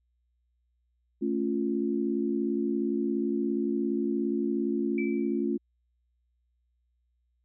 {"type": "chord", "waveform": "sine", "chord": "A augmented", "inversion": "none", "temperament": "equal", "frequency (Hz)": [220, 277.2, 349.2], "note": ["A3", "C#4", "E#4"], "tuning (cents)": [0, 0, 0], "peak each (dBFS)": -30, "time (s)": [1.21, 5.58], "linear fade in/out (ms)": 20}
{"type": "tone with exponential decay", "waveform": "sine", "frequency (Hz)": 2317, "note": "D7", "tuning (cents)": -24, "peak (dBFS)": -33, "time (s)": [4.98, 5.44], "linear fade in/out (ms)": 2, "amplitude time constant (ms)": 100}
{"effects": ["added 60 Hz sine -70 dBFS peak until 7.44 s"]}